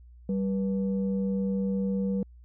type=tone pair together; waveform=sine; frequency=194.24 / 484.4 Hz; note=G3 / B4; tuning=-16 / -34 cents; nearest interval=octave + major third; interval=1582 cents; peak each=-25 / -33 dBFS; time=0.29-2.23 s; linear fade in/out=2 ms; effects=tanh soft clip ceiling -18 dBFS + added 60 Hz sine -48 dBFS peak until 2.44 s